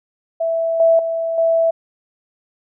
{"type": "tone with level steps", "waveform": "sine", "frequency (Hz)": 659.3, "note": "E5", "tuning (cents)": 0, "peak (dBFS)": [-16, -9, -18, -12], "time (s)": [0.4, 1.71], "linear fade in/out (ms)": 10, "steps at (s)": [0.8, 0.99, 1.38], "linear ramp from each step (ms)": 2, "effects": []}